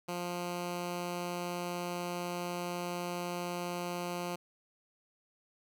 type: tone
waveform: 10% pulse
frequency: 175.9 Hz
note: F3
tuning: 13 cents sharp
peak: -27 dBFS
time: 0.08-4.36 s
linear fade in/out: 10 ms
effects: none